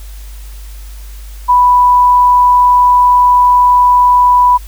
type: tone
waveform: sine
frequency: 987.8 Hz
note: B5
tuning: in tune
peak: -4 dBFS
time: 1.48-4.58 s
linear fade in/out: 20 ms
effects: added 50 Hz sine -26 dBFS peak until 4.67 s + white hiss -40 dBFS RMS until 4.67 s